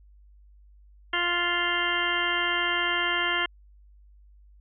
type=harmonic tone; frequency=349.2 Hz; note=F4; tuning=in tune; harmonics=1 / 2 / 3 / 4 / 5 / 6 / 8 / 9; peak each=-35 / -36 / -32 / -31 / -30 / -30 / -32 / -32 dBFS; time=1.13-3.46 s; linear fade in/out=5 ms; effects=added 50 Hz sine -51 dBFS peak until 4.6 s